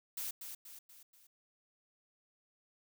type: noise with echo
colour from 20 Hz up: blue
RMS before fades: -40 dBFS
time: 0.17-0.31 s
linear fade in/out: 5 ms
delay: 240 ms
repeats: 4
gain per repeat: -6 dB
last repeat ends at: 1.27 s
effects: none